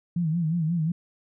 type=tone with vibrato; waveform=sine; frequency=164.6 Hz; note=E3; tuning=2 cents flat; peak=-22 dBFS; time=0.16-0.92 s; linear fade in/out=5 ms; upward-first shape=sine; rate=5.6 Hz; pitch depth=110 cents each way; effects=none